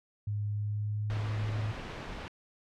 sine tone with pitch glide, 103.83 to 106.81 Hz, G#2 to G#2, 0 to +49 cents, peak -30 dBFS, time 0.27-1.72 s, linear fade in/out 5 ms, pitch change +49 cents, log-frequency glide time 0.52-1.51 s
pink noise, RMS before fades -40 dBFS, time 1.1-2.28 s, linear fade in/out 0 ms
effects low-pass 3000 Hz 12 dB/octave

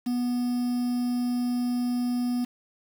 triangle tone with quantisation, 245 Hz, B3, 14 cents flat, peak -22 dBFS, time 0.06-2.45 s, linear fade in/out 10 ms, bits 7, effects none

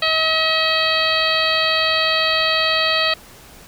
harmonic tone with a mistuned harmonic, 639 Hz, D#5, 46 cents sharp, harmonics 1 / 2 / 3 / 4 / 5 / 6 / 7, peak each -23 / -23 / -23 / -23 / -23 / -23 / -23 dBFS, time 0.02-3.14 s, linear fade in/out 5 ms, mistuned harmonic 6, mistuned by +29 cents, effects pink hiss -43 dBFS RMS until 3.67 s

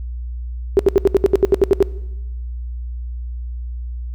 sine tone bursts, 392 Hz, G4, in tune, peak -7 dBFS, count 12, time 0.77-1.826 s, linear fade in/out 0 ms, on 22 ms, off 72 ms, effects noise-tail reverb RT60 1.0 s tail -21 dB re dry + added 60 Hz sine -24 dBFS peak until 4.14 s

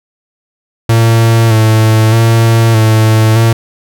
45% pulse tone with vibrato, 112.2 Hz, A2, 34 cents sharp, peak -5 dBFS, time 0.89-3.53 s, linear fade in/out 5 ms, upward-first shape square, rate 0.81 Hz, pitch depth 30 cents each way, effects none

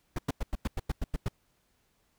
brown noise bursts, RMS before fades -29 dBFS, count 10, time 0.16-1.285 s, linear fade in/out 5 ms, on 27 ms, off 95 ms, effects pink hiss -72 dBFS RMS until 2.18 s

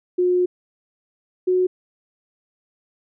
sine tone pair in turn, 360 / 366.7 Hz, F#4 / F#4, -47 / -15 cents, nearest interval unison, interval 32 cents, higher second, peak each -15 dBFS, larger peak neither, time 0.18-0.46 / 1.47-1.67 s, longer first, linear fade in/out 10 ms, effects none

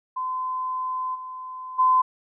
sine tone with level steps, 1025 Hz, C6, 36 cents flat, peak -25 / -33 / -15 dBFS, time 0.16-2.02 s, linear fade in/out 10 ms, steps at 1.14 / 1.78 s, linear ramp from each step 20 ms, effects none

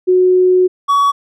sine / triangle tone pair in turn, 366.8 / 1128.8 Hz, F#4 / C#6, -15 / +31 cents, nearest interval octave + perfect fifth, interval 1946 cents, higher second, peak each -7 dBFS, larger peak neither, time 0.07-0.68 / 0.88-1.12 s, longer first, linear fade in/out 20 ms, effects none

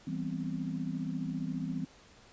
sine chord, C major seventh, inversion first, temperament equal, 164.81 / 196 / 246.9 / 261.6 Hz, E3 / G3 / B3 / C4, 0 / 0 / 0 / 0 cents, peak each -37 / -39 / -40 / -38 dBFS, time 0.07-1.85 s, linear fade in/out 5 ms, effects pink hiss -58 dBFS RMS until 2.32 s + resampled to 16000 Hz

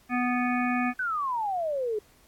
harmonic tone, 246.9 Hz, B3, in tune, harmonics 1 / 3 / 5 / 7 / 9 / 10, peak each -26 / -31 / -33 / -34 / -36 / -36 dBFS, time 0.09-0.94 s, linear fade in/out 50 ms
sine exponential sweep, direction down, 1550 to 410.6 Hz, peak -26 dBFS, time 0.99-1.99 s, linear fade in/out 5 ms
effects pink hiss -60 dBFS RMS until 2.27 s + AAC 64 kbps

